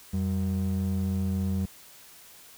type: ring-modulated tone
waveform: triangle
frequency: 140 Hz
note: C#3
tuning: 18 cents sharp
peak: -20 dBFS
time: 0.13-1.66 s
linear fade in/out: 10 ms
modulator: 51.8 Hz
effects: white hiss -51 dBFS RMS until 2.57 s